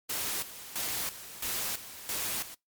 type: noise with tremolo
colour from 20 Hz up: white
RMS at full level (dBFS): -33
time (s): 0.09-2.55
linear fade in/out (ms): 10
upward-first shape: square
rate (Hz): 1.5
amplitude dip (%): 75
effects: noise-tail reverb RT60 0.2 s tail -25 dB re dry + MP3 96 kbps